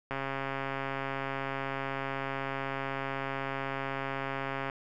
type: click train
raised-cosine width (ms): 0.5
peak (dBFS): -19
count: 625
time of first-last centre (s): 0.11-4.698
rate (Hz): 136
effects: none